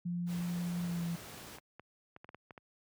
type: tone with pitch glide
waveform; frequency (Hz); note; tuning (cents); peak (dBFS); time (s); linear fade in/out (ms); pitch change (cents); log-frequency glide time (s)
sine; 174.61 to 170.03; F3 to F3; 0 to -46; -33; 0.05-1.16; 10; -46; 0.84-1.04
type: noise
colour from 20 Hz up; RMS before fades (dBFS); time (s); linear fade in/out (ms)
pink; -48; 0.26-1.6; 50
type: clicks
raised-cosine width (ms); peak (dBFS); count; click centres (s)
0.5; -34; 8; 1.585 / 1.796 / 2.164 / 2.245 / 2.291 / 2.346 / 2.508 / 2.578
effects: high-pass 80 Hz 12 dB/octave